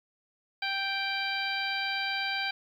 harmonic tone, 784 Hz, G5, in tune, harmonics 1 / 2 / 3 / 4 / 5 / 6, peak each -36 / -34 / -34 / -38 / -38 / -39 dBFS, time 0.62-2.51 s, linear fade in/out 5 ms, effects 10-bit

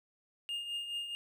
triangle tone with tremolo, 2828 Hz, F7, 21 cents sharp, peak -32 dBFS, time 0.49-1.15 s, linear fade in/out 0 ms, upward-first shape triangle, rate 4.7 Hz, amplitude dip 60%, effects none

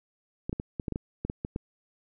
clicks, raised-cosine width 3 ms, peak -18 dBFS, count 11, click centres 0.495 / 0.529 / 0.599 / 0.798 / 0.882 / 0.923 / 0.959 / 1.25 / 1.299 / 1.449 / 1.561 s, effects none

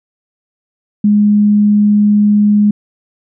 sine tone, 207.7 Hz, G#3, in tune, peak -6 dBFS, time 1.04-2.71 s, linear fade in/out 5 ms, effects none

